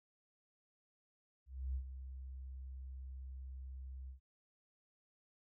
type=tone with ADSR envelope; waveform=sine; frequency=65.41 Hz; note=C2; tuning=in tune; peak=-35 dBFS; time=1.46-4.2 s; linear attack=290 ms; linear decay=81 ms; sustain=-10 dB; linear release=110 ms; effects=none